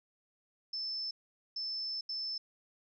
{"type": "tone bursts at uneven times", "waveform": "sine", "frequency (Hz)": 5274, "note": "E8", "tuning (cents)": 0, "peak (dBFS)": -35, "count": 3, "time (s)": [[0.73, 1.11], [1.56, 2.01], [2.09, 2.38]], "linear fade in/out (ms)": 5, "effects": []}